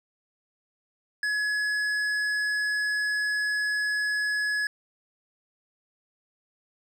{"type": "tone with hard clipping", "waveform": "triangle", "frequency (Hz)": 1692, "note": "G#6", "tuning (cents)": 32, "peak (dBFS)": -26, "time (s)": [1.23, 4.67], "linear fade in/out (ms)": 2, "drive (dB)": 12, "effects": []}